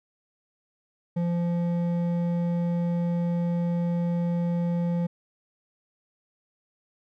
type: tone with hard clipping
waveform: triangle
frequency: 172.4 Hz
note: F3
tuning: 22 cents flat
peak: -25 dBFS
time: 1.16-5.07 s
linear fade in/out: 10 ms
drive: 12 dB
effects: none